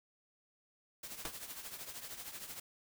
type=noise with tremolo; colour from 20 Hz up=white; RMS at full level=-44 dBFS; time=1.03-2.6 s; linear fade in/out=5 ms; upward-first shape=triangle; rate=13 Hz; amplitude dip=70%
type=noise with exponential decay; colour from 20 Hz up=pink; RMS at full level=-34 dBFS; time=1.25-1.33 s; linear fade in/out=2 ms; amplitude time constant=17 ms
effects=none